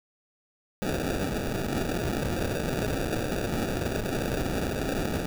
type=noise with sample-and-hold; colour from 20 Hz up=white; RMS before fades=-29 dBFS; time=0.82-5.26 s; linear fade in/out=0 ms; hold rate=1050 Hz; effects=none